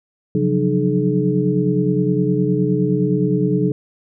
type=tone cluster; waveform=sine; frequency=135.7 / 175.3 / 185 / 303.1 / 425.1 Hz; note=C#3 / F3 / F#3 / D#4 / G#4; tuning=-36 / +7 / 0 / -45 / +40 cents; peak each=-21 dBFS; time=0.35-3.72 s; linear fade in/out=2 ms; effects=none